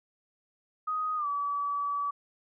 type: tone with pitch glide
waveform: sine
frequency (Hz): 1250 to 1146.3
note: D#6 to D6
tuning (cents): +8 to -42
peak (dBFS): -28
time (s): 0.87-2.11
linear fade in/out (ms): 10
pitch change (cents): -150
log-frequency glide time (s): 1.16-1.27
effects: none